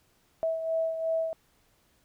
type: beating tone pair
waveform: sine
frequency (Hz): 650 / 652.8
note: E5 / E5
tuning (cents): -24 / -17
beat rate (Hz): 2.8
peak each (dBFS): -27 / -35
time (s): 0.43-1.33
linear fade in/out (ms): 0
effects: pink hiss -67 dBFS RMS until 2.04 s